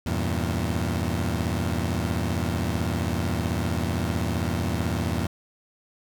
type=chord; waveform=20% pulse; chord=E diminished; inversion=none; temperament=equal; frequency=82.41 / 98 / 116.54 Hz; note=E2 / G2 / Bb2; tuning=0 / 0 / 0 cents; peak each=-22 / -25 / -25 dBFS; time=0.06-5.27 s; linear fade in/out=5 ms; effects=none